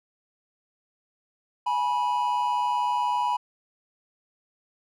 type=tone pair together; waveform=triangle; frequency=838 / 978.1 Hz; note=G#5 / B5; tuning=+15 / -17 cents; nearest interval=minor third; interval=268 cents; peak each=-26 / -22 dBFS; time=1.66-3.37 s; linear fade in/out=10 ms; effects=none